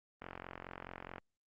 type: click train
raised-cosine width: 0.5 ms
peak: -29 dBFS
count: 44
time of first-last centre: 0.22-1.182 s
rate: 44.7 Hz
effects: Opus 24 kbps